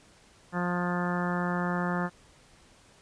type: harmonic tone with a mistuned harmonic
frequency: 177 Hz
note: F3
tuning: 23 cents sharp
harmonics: 1 / 2 / 3 / 4 / 5 / 6 / 7 / 8 / 9 / 10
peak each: -29 / -37 / -38 / -38 / -38 / -39 / -38 / -39 / -43 / -39 dBFS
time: 0.52-2.1 s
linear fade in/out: 50 ms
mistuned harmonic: 10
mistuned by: -21 cents
effects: pink hiss -58 dBFS RMS until 3.01 s + resampled to 22050 Hz